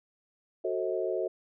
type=chord; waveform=sine; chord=F# diminished seventh; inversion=none; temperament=just; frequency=370 / 444 / 532.8 / 639.4 Hz; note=F#4 / A4 / C5 / Eb5; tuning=0 / +16 / +31 / +47 cents; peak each=-32 / -34 / -35 / -34 dBFS; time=0.64-1.28 s; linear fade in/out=10 ms; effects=none